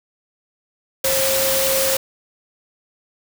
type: tone in noise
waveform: sine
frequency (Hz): 535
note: C5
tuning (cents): +38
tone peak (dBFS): -20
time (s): 1.04-1.97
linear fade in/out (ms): 5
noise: white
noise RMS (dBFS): -20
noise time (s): 1.04-1.97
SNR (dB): -3
effects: none